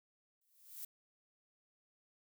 violet noise with exponential growth, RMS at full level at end -43 dBFS, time 0.41-0.85 s, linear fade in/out 5 ms, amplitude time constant 94 ms, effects none

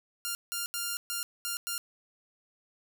5% pulse tone bursts at uneven times, 1399 Hz, F6, 3 cents sharp, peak -20 dBFS, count 6, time 0.25-0.35 / 0.52-0.66 / 0.74-0.97 / 1.1-1.23 / 1.45-1.57 / 1.67-1.78 s, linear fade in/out 0 ms, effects none

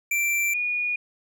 square / sine tone pair in turn, 2349 / 2449 Hz, D7 / D#7, 0 / -28 cents, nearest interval minor second, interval 72 cents, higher second, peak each -22 / -23 dBFS, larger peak first, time 0.11-0.54 / 0.54-0.96 s, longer first, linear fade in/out 5 ms, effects none

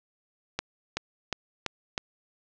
accelerating click train, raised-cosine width 0.2 ms, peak -11 dBFS, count 5, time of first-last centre 0.59-1.979 s, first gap 380 ms, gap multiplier 0.94, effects low-pass 7000 Hz 12 dB/octave

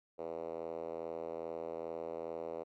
5% pulse tone with band-pass filter, 82.41 Hz, E2, in tune, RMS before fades -42 dBFS, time 0.18-2.64 s, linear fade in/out 20 ms, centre 500 Hz, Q 2.9, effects none

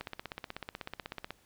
click train, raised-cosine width 0.3 ms, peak -22 dBFS, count 22, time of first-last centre 0.01-1.306 s, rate 16.2 Hz, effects pink hiss -66 dBFS RMS until 1.45 s

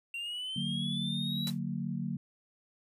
triangle linear sweep, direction up, 2739 to 3951 Hz, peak -34 dBFS, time 0.14-1.5 s, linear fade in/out 2 ms
sine chord, D augmented, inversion none, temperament just, 146.83 / 183.54 / 229.4 Hz, D3 / F#3 / A#3, 0 / -14 / -28 cents, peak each -37 / -36 / -37 dBFS, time 0.56-2.17 s, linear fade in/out 5 ms
white noise with exponential decay, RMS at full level -37 dBFS, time 1.47-1.59 s, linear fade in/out 1 ms, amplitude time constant 26 ms
effects resampled to 32000 Hz

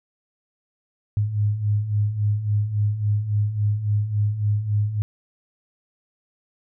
sine beating tone pair, 101.9 / 105.5 Hz, G#2 / G#2, -32 / +28 cents, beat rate 3.6 Hz, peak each -26 / -20 dBFS, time 1.17-5.02 s, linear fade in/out 0 ms, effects none

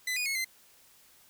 sawtooth tone with pitch steps, 2010 / 2466 / 2183 / 2069 Hz, B6 / D#7 / C#7 / C7, +30 / -16 / -27 / -20 cents, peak -26 dBFS, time 0.07-0.446 s, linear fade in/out 5 ms, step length 94 ms, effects white hiss -60 dBFS RMS until 1.29 s

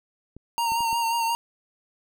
clicks, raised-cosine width 3 ms, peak -29 dBFS, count 4, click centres 0.366 / 0.72 / 0.806 / 0.929 s
square tone with vibrato, 924 Hz, A#5, 16 cents flat, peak -23 dBFS, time 0.58-1.35 s, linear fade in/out 0 ms, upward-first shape sine, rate 5.6 Hz, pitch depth 28 cents each way
effects none

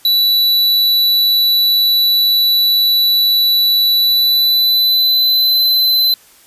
square tone with pitch glide, 3951 to 4041 Hz, B7 to B7, 0 to +39 cents, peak -10 dBFS, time 0.05-6.14 s, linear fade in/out 2 ms, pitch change +39 cents, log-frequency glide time 3.94-5.61 s, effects white hiss -46 dBFS RMS until 6.46 s + resampled to 32000 Hz

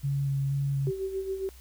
sine tone with vibrato, 138.59 Hz, C#3, in tune, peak -25 dBFS, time 0.03-0.91 s, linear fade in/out 20 ms, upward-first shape square, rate 2.1 Hz, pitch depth 12 cents each way
sine tone with tremolo, 384.2 Hz, G4, 35 cents flat, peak -27 dBFS, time 0.87-1.49 s, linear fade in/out 0 ms, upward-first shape sine, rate 7.3 Hz, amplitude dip 60%
effects added 62 Hz sine -48 dBFS peak until 1.6 s + white hiss -56 dBFS RMS until 1.6 s

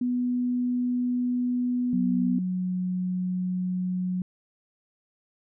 sine tone, 246.9 Hz, B3, in tune, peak -23 dBFS, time 0.01-2.39 s, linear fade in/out 5 ms
sine tone with pitch glide, 185 to 182.56 Hz, F#3 to F#3, 0 to -23 cents, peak -25 dBFS, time 1.93-4.22 s, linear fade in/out 2 ms, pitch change -23 cents, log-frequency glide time 2.04-2.75 s
effects none

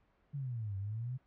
sine exponential two-way sweep, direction down then up, 146.83 to 95.5 to 131.9 Hz, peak -36 dBFS, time 0.33-1.18 s, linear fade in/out 20 ms, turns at 0.77 s, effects pink hiss -72 dBFS RMS until 1.26 s + low-pass 2000 Hz 12 dB/octave

